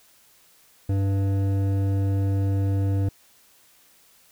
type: tone with hard clipping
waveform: sine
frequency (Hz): 98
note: G2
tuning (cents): 0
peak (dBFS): -22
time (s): 0.89-3.09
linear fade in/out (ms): 5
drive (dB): 11
effects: white hiss -57 dBFS RMS until 4.31 s